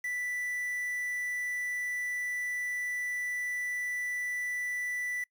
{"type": "tone with quantisation", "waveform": "triangle", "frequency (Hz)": 1975.5, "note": "B6", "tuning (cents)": 0, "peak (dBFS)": -30, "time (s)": [0.04, 5.24], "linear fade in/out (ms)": 5, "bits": 8, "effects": ["noise-tail reverb RT60 0.1 s tail -25 dB re dry"]}